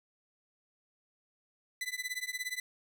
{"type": "tone with tremolo", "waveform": "sawtooth", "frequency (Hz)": 2000, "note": "B6", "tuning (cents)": 21, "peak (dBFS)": -28, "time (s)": [1.81, 2.6], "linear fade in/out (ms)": 2, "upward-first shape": "triangle", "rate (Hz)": 17, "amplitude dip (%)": 100, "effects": []}